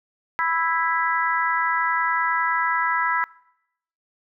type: harmonic tone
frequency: 329.6 Hz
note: E4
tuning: in tune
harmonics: 3 / 4 / 5 / 6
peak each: -24 / -25 / -26 / -27 dBFS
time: 0.39-3.24 s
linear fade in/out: 0 ms
effects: noise-tail reverb RT60 0.8 s tail -22 dB re dry